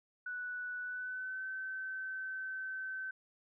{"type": "tone with pitch glide", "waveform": "sine", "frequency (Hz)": [1480, 1534.8], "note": ["F#6", "G6"], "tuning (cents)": [0, -37], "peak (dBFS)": -38, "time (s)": [0.26, 3.11], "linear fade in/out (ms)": 5, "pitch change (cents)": 63, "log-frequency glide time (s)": [0.81, 1.46], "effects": []}